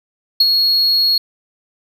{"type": "tone with ADSR envelope", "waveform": "triangle", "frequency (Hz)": 4317, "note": "C#8", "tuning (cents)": -47, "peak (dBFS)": -5, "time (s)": [0.4, 1.18], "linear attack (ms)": 6, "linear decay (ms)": 33, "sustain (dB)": -5, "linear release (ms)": 4, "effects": []}